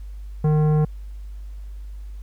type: tone with tanh clipping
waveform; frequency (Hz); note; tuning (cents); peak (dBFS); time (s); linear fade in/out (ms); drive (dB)
sine; 152.6; D#3; -33; -17; 0.44-0.85; 5; 13
effects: added 50 Hz sine -32 dBFS peak until 2.22 s + pink hiss -60 dBFS RMS until 2.22 s